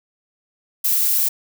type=noise; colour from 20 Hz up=violet; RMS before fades=-18 dBFS; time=0.84-1.29 s; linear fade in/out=10 ms; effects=none